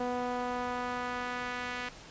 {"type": "tone with band-pass filter sweep", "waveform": "sawtooth", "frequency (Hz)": 246.9, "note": "B3", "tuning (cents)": 0, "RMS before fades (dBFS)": -35, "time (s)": [0, 1.89], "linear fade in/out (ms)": 5, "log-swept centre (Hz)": [650, 2100], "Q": 1.2, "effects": ["pink hiss -50 dBFS RMS until 2.1 s", "resampled to 16000 Hz"]}